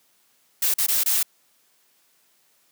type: noise with dropouts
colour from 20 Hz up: blue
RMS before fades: -21 dBFS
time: 0.62-1.23 s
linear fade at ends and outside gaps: 5 ms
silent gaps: 0.74-0.783 / 0.865-0.883 / 1.036-1.059 s
effects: white hiss -63 dBFS RMS until 2.71 s + high-pass 150 Hz 12 dB/octave